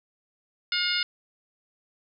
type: harmonic tone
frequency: 716 Hz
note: F5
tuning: 43 cents sharp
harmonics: 2 / 3 / 4 / 5 / 6 / 7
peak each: -31 / -31 / -31 / -31 / -31 / -31 dBFS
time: 0.72-1.03 s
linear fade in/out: 2 ms
effects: none